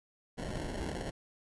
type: noise with sample-and-hold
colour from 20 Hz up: pink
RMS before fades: -38 dBFS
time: 0.37-1.11 s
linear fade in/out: 20 ms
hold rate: 1225 Hz
effects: resampled to 24000 Hz